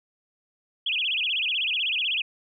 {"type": "tone with vibrato", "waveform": "sine", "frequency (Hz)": 2891, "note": "F#7", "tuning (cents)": -41, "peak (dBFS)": -23, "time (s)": [0.86, 2.22], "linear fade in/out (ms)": 5, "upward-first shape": "sine", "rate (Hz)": 16, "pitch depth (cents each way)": 280, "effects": []}